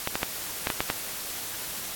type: clicks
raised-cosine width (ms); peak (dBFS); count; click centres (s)
0.3; -9; 7; 0.074 / 0.155 / 0.231 / 0.671 / 0.702 / 0.805 / 0.901
effects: white hiss -35 dBFS RMS until 1.95 s + AAC 64 kbps